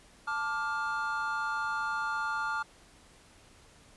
triangle chord, D minor, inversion second, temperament just, 881 / 1174.7 / 1409.6 Hz, A5 / D6 / F6, +2 / 0 / +16 cents, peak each -34 / -34 / -31 dBFS, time 0.27-2.63 s, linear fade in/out 10 ms, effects pink hiss -58 dBFS RMS until 3.96 s + resampled to 24000 Hz

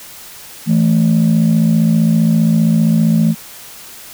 sine tone pair together, 164.81 / 220 Hz, E3 / A3, 0 / 0 cents, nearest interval perfect fourth, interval 500 cents, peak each -10 dBFS, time 0.66-3.35 s, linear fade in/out 50 ms, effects tanh soft clip ceiling -5 dBFS + white hiss -35 dBFS RMS until 4.13 s

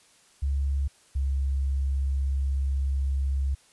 sine tone pair in turn, 69.3 / 68.07 Hz, C#2 / C#2, 0 / -31 cents, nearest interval unison, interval 31 cents, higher first, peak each -23 dBFS, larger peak neither, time 0.42-0.88 / 1.15-3.55 s, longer second, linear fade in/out 10 ms, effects white hiss -59 dBFS RMS until 3.72 s + resampled to 24000 Hz

